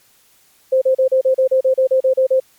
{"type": "tone bursts", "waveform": "sine", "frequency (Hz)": 523, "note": "C5", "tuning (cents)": -1, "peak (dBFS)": -10, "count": 13, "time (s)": [0.72, 2.401], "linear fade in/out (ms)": 10, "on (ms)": 97, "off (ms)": 35, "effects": ["white hiss -54 dBFS RMS until 2.58 s", "MP3 96 kbps"]}